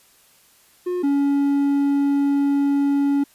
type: tone pair in turn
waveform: triangle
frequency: 358.8 / 281.6 Hz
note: F4 / C#4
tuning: +47 / +27 cents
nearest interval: major third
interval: 420 cents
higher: first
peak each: -19 / -14 dBFS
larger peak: second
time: 0.86-1.03 / 1.03-3.24 s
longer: second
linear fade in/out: 10 ms
effects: white hiss -55 dBFS RMS until 3.34 s + resampled to 32000 Hz